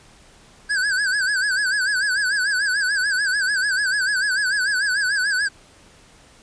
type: tone with vibrato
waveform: square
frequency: 1585 Hz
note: G6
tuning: 19 cents sharp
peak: -19 dBFS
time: 0.69-5.49 s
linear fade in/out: 20 ms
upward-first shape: sine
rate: 6.8 Hz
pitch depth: 120 cents each way
effects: pink hiss -50 dBFS RMS until 6.42 s + resampled to 22050 Hz